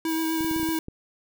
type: tone with vibrato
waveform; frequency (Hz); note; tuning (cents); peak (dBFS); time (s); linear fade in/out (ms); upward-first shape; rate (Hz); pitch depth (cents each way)
square; 322.4; E4; -38; -25; 0.05-0.79; 2; sine; 8; 16
type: noise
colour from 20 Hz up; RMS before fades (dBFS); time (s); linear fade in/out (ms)
violet; -36; 0.08-0.79; 5
type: clicks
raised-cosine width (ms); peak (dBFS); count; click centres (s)
3; -24; 8; 0.408 / 0.446 / 0.512 / 0.563 / 0.598 / 0.631 / 0.689 / 0.884
effects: none